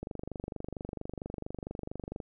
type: click train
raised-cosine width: 2 ms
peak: -24 dBFS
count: 54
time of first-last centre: 0.03-2.202 s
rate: 24.4 Hz
effects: none